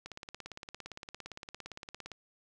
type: click train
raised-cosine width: 0.2 ms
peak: -26 dBFS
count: 37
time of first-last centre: 0.06-2.117 s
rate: 17.5 Hz
effects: none